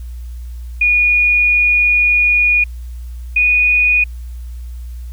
sine tone pair in turn, 2449 / 2469 Hz, D#7 / D#7, -28 / -14 cents, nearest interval unison, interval 14 cents, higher second, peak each -9 dBFS, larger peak neither, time 0.81-2.64 / 3.36-4.04 s, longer first, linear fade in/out 5 ms, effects added 60 Hz sine -25 dBFS peak until 5.12 s + white hiss -51 dBFS RMS until 5.12 s

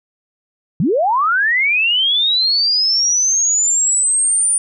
sine linear sweep, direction up, 130.81 to 9397 Hz, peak -12 dBFS, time 0.8-4.58 s, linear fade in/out 2 ms, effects none

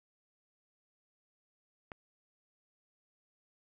click, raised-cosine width 0.5 ms, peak -28 dBFS, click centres 1.918 s, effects none

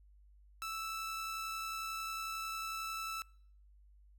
sawtooth tone with amplitude modulation, 1318.5 Hz, E6, in tune, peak -34 dBFS, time 0.62-3.22 s, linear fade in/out 0 ms, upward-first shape sine, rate 71.1 Hz, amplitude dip 25%, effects noise-tail reverb RT60 0.6 s tail -25 dB re dry + added 50 Hz sine -59 dBFS peak until 4.18 s

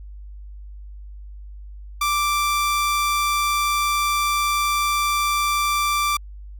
sawtooth tone, 1174.7 Hz, D6, in tune, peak -15 dBFS, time 2.01-6.17 s, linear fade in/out 5 ms, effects added 50 Hz sine -35 dBFS peak until 6.59 s

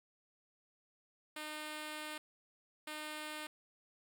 5% pulse tone bursts at uneven times, 305.2 Hz, D#4, 33 cents flat, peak -31 dBFS, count 2, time 1.36-2.18 / 2.87-3.47 s, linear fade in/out 5 ms, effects none

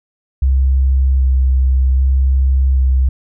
sine tone with vibrato, 65.7 Hz, C2, 8 cents sharp, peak -9 dBFS, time 0.42-3.09 s, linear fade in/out 5 ms, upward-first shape square, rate 0.64 Hz, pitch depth 14 cents each way, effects none

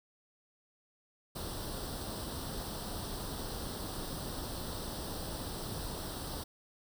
pink noise with comb filter, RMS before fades -40 dBFS, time 1.35-6.44 s, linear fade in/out 10 ms, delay 0.22 ms, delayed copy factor +0.75, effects none

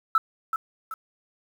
sine tone with echo, 1318.5 Hz, E6, in tune, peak -15 dBFS, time 0.15-0.18 s, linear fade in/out 2 ms, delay 380 ms, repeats 2, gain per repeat -8 dB, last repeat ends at 0.94 s, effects tanh soft clip ceiling -12 dBFS + 8-bit

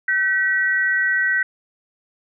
sine tone pair together, 1529 / 1927.4 Hz, G6 / B6, -44 / -43 cents, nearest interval major third, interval 401 cents, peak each -19 dBFS, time 0.08-1.43 s, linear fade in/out 5 ms, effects none

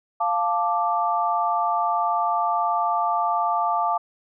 sine chord, D minor, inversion first, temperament equal, 698.5 / 880 / 1174.7 Hz, F5 / A5 / D6, 0 / 0 / 0 cents, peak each -24 dBFS, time 0.2-3.98 s, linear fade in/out 10 ms, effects none

